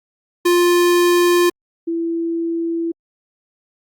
square / sine tone pair in turn, 350.6 / 333.6 Hz, F4 / E4, +7 / +21 cents, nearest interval minor second, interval 86 cents, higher first, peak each -12 / -18 dBFS, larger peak first, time 0.45-1.5 / 1.87-2.92 s, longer neither, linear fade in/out 10 ms, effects Opus 48 kbps

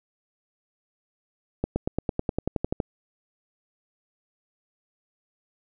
accelerating click train, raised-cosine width 2 ms, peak -11 dBFS, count 13, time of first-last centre 1.64-2.802 s, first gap 120 ms, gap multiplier 0.96, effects none

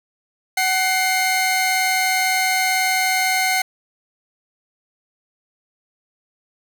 sawtooth tone pair together, 751 / 2113 Hz, F#5 / C7, +26 / +16 cents, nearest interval octave + tritone, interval 1790 cents, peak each -16 dBFS, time 0.57-3.62 s, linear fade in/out 5 ms, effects none

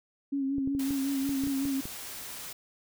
sine tone with vibrato, 274.1 Hz, C#4, 19 cents flat, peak -27 dBFS, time 0.32-1.81 s, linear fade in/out 10 ms, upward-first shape sine, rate 5.4 Hz, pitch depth 39 cents each way
clicks, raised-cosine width 3 ms, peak -26 dBFS, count 9, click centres 0.583 / 0.675 / 0.75 / 0.907 / 1.292 / 1.437 / 1.471 / 1.654 / 1.855 s
white noise, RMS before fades -41 dBFS, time 0.79-2.53 s, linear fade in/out 5 ms
effects none

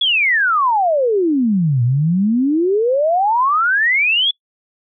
sine exponential two-way sweep, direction down then up, 3455 to 116.54 to 3455 Hz, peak -12 dBFS, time 0.01-4.31 s, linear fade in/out 5 ms, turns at 1.83 s, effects noise-tail reverb RT60 0.1 s tail -24 dB re dry

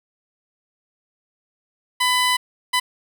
15% pulse tone bursts at uneven times, 1000 Hz, B5, 21 cents sharp, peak -10 dBFS, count 2, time 2-2.37 / 2.73-2.8 s, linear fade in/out 10 ms, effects none

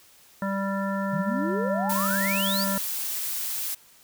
harmonic tone, 196 Hz, G3, in tune, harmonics 1 / 3 / 5 / 7 / 9, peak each -27 / -32 / -34 / -35 / -37 dBFS, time 0.42-2.78 s, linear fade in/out 2 ms
sine exponential sweep, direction up, 146.83 to 5000 Hz, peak -27 dBFS, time 1.12-2.65 s, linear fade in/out 20 ms
blue noise, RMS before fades -30 dBFS, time 1.89-3.75 s, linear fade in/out 10 ms
effects white hiss -55 dBFS RMS until 4.03 s

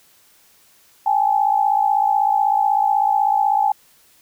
sine tone pair together, 799 / 855.1 Hz, G5 / A5, +33 / -50 cents, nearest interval minor second, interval 117 cents, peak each -17 dBFS, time 1.06-3.72 s, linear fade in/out 5 ms, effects white hiss -54 dBFS RMS until 4.21 s

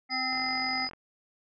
harmonic tone, 258.8 Hz, C4, 19 cents flat, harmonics 1 / 3 / 5 / 7 / 8, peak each -39 / -34 / -39 / -43 / -32 dBFS, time 0.09-0.89 s, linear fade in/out 50 ms
sine tone, 4978 Hz, D#8, in tune, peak -32 dBFS, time 0.1-0.9 s, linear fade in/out 20 ms
click train, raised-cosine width 0.5 ms, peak -30 dBFS, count 28, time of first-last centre 0.33-0.934 s, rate 44.7 Hz
effects none

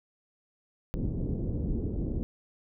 pink low-pass noise, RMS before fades -31 dBFS, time 0.94-2.23 s, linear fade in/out 0 ms, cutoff 380 Hz, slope 24 dB/octave, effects none

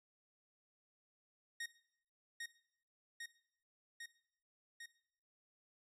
sawtooth tone with echo, 1864.7 Hz, A#6, in tune, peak -38 dBFS, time 1.6-1.66 s, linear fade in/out 5 ms, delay 800 ms, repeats 4, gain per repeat -2 dB, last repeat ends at 4.86 s, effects noise-tail reverb RT60 0.7 s tail -18 dB re dry + low-pass 11000 Hz 12 dB/octave

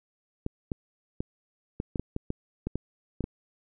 clicks, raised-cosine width 3 ms, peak -17 dBFS, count 12, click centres 0.464 / 0.718 / 1.205 / 1.801 / 1.958 / 1.996 / 2.164 / 2.304 / 2.67 / 2.756 / 3.207 / 3.241 s, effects none

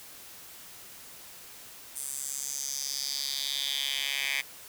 10% pulse tone with high-pass filter sweep, 138.3 Hz, C#3, 4 cents flat, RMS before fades -33 dBFS, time 1.95-4.42 s, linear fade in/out 20 ms, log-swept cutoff 9100 to 2300 Hz, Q 3.5, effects white hiss -48 dBFS RMS until 4.68 s

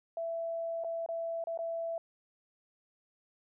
sine tone with dropouts, 665 Hz, E5, 15 cents sharp, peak -33 dBFS, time 0.17-1.98 s, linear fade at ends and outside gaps 2 ms, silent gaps 0.838-0.845 / 1.062-1.088 / 1.44-1.471 / 1.575-1.589 s, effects none

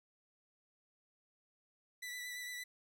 sawtooth tone with vibrato, 1975.5 Hz, B6, in tune, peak -39 dBFS, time 2.02-2.64 s, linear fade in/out 10 ms, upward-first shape triangle, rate 8.8 Hz, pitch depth 25 cents each way, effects none

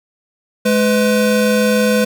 square tone pair together, 211.3 / 502 Hz, G#3 / B4, +30 / +28 cents, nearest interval octave + minor third, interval 1498 cents, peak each -15 dBFS, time 0.65-2.05 s, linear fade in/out 10 ms, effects none

